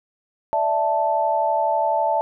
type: chord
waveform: sine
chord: D suspended second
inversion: none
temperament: equal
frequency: 587.3 / 659.3 / 880 Hz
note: D5 / E5 / A5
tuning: 0 / 0 / 0 cents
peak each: -25 / -22 / -20 dBFS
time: 0.53-2.21 s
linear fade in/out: 0 ms
effects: none